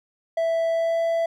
triangle tone with pitch glide, 660 to 665 Hz, E5 to E5, +2 to +15 cents, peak -18 dBFS, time 0.37-1.26 s, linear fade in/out 5 ms, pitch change +13 cents, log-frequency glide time 0.7-1.01 s, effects none

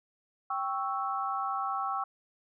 sine chord, C# diminished, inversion second, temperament equal, 784 / 1108.7 / 1318.5 Hz, G5 / C#6 / E6, 0 / 0 / 0 cents, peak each -34 dBFS, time 0.5-2.04 s, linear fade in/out 5 ms, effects none

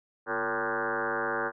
sine tone with frequency modulation, 987.8 Hz, B5, in tune, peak -27 dBFS, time 0.26-1.52 s, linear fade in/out 50 ms, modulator 106 Hz, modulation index 6.2, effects none

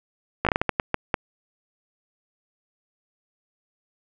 slowing click train, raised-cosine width 0.5 ms, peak -5 dBFS, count 10, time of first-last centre 0.45-1.142 s, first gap 16 ms, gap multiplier 1.37, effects none

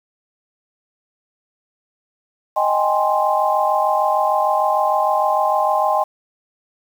sine chord, Ab major seventh, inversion second, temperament equal, 622.3 / 784 / 830.6 / 1046.5 Hz, Eb5 / G5 / Ab5 / C6, 0 / 0 / 0 / 0 cents, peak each -20 dBFS, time 2.56-6.04 s, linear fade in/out 10 ms, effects 7-bit

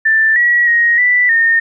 sine tone with pitch steps, 1772 / 1923 / 1878 / 1975 / 1831 Hz, A6 / B6 / A#6 / B6 / A#6, +12 / -47 / +12 / 0 / -32 cents, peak -8 dBFS, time 0.05-1.6 s, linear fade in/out 10 ms, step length 310 ms, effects none

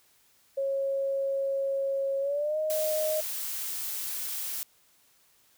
sine tone with pitch glide, 547 to 621.1 Hz, C#5 to D#5, -23 to -3 cents, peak -26 dBFS, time 0.57-3.21 s, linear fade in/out 10 ms, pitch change +220 cents, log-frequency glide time 2.2-2.58 s
blue noise, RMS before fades -34 dBFS, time 2.7-4.63 s, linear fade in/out 0 ms
effects white hiss -64 dBFS RMS until 5.57 s

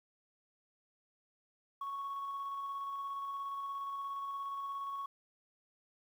sine tone with tremolo, 1108.7 Hz, C#6, in tune, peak -35 dBFS, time 1.81-5.06 s, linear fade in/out 5 ms, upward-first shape square, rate 17 Hz, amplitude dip 25%, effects tanh soft clip ceiling -35 dBFS + 11-bit

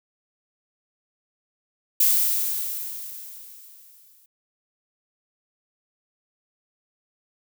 violet noise with exponential decay, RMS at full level -17 dBFS, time 2-4.26 s, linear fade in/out 5 ms, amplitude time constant 490 ms, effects none

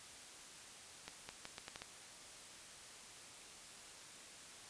accelerating click train, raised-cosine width 0.2 ms, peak -28 dBFS, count 7, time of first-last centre 1.08-1.82 s, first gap 210 ms, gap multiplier 0.78, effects white hiss -55 dBFS RMS until 4.69 s + resampled to 22050 Hz

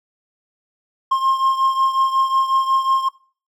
triangle beating tone pair, 1064 / 1069.5 Hz, C6 / C6, +29 / +38 cents, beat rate 5.5 Hz, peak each -14 / -19 dBFS, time 1.11-3.09 s, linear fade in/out 10 ms, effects noise-tail reverb RT60 0.4 s tail -21 dB re dry

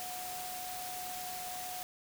sine tone in noise, 730 Hz, F#5, 24 cents flat, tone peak -42 dBFS, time 0-1.83 s, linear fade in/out 0 ms, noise white, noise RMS -43 dBFS, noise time 0-1.83 s, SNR -2 dB, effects none

